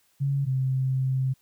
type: tone pair in turn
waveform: sine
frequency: 139.1 / 131.51 Hz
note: C#3 / C3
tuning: +6 / +9 cents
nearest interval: minor second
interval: 97 cents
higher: first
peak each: -22 dBFS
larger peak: neither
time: 0.2-0.46 / 0.46-1.34 s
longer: second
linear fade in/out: 20 ms
effects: white hiss -66 dBFS RMS until 1.41 s